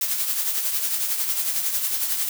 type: noise with tremolo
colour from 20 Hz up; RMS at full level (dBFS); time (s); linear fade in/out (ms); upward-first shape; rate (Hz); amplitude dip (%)
blue; -22; 0.01-2.29; 2; triangle; 11; 55
effects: none